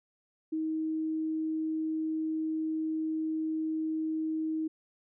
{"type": "tone", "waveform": "sine", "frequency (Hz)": 316.1, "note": "D#4", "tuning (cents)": 27, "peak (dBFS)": -29, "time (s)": [0.52, 4.68], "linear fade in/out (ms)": 10, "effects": []}